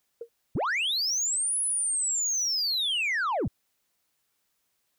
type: tone with exponential decay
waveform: sine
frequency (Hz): 466.2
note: A#4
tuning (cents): 0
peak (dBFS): -30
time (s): 0.21-0.29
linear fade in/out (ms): 5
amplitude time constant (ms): 17
type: linear two-way sweep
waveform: sine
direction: up then down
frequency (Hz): 58.3 to 10410 to 58.3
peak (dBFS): -22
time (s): 0.55-3.48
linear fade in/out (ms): 5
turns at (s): 1.6
effects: tanh soft clip ceiling -24 dBFS + white hiss -75 dBFS RMS until 4.98 s